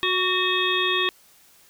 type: harmonic tone with a mistuned harmonic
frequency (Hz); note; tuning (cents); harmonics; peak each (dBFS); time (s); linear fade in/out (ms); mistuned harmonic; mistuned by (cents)
366.9; F#4; -15; 1 / 3 / 5 / 7 / 9 / 10; -27 / -27 / -27 / -27 / -27 / -27; 0.03-1.09; 0; 3; +35
effects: white hiss -55 dBFS RMS until 1.69 s